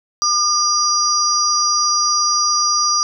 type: tone cluster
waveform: sine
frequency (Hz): 1203 / 4807 / 5810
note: D6 / D8 / F#8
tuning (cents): +41 / +39 / -32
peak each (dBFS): -18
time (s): 0.22-3.03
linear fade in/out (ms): 0
effects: none